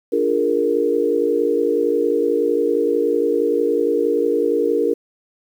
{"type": "chord", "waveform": "sine", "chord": "Bb dominant seventh", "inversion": "first", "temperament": "equal", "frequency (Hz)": [293.7, 349.2, 415.3, 466.2], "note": ["D4", "F4", "Ab4", "Bb4"], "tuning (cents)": [0, 0, 0, 0], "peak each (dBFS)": [-23, -23, -21, -18], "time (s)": [0.12, 4.94], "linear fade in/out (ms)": 10, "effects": ["8-bit"]}